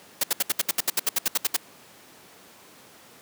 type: noise bursts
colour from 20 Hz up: white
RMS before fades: -22 dBFS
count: 15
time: 0.21-1.566 s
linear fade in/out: 5 ms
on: 26 ms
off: 69 ms
effects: pink hiss -50 dBFS RMS until 3.21 s + high-pass 200 Hz 12 dB/octave